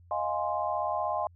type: chord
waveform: sine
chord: F minor seventh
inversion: third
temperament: equal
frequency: 622.3 / 698.5 / 830.6 / 1046.5 Hz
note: Eb5 / F5 / Ab5 / C6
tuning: 0 / 0 / 0 / 0 cents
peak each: -33 dBFS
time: 0.11-1.27 s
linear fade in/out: 2 ms
effects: added 87 Hz sine -53 dBFS peak until 1.35 s